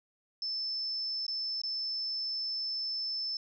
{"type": "tone with dropouts", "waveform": "sine", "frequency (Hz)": 5274, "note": "E8", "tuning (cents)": 0, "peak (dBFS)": -32, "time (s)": [0.42, 3.37], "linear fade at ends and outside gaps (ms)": 2, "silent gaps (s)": [[1.266, 1.28], [1.617, 1.635]], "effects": []}